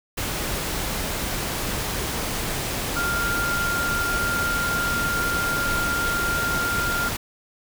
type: tone in noise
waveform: sine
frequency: 1396.9 Hz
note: F6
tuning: in tune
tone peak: -23 dBFS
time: 2.96-7.09 s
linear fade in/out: 10 ms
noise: pink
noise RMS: -27 dBFS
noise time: 0.17-7.17 s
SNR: +1 dB
effects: none